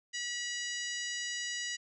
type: harmonic tone with a mistuned harmonic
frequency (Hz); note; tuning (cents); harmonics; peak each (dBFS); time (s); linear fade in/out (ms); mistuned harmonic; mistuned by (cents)
970; B5; -31; 2 / 3 / 4 / 5 / 6 / 7 / 8; -39 / -41 / -46 / -44 / -45 / -43 / -49; 0.13-1.77; 20; 8; +24
effects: none